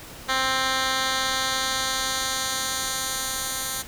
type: tone with band-pass filter sweep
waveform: 10% pulse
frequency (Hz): 262.9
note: C4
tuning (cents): +8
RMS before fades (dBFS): -26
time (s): 0.28-3.83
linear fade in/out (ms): 20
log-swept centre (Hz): 2800 to 9900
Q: 0.81
effects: pink hiss -41 dBFS RMS until 3.87 s